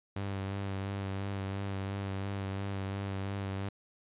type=tone with vibrato; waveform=sawtooth; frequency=98 Hz; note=G2; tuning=in tune; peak=-30 dBFS; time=0.16-3.69 s; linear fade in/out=5 ms; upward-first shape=sine; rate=2.9 Hz; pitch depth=26 cents each way; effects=resampled to 8000 Hz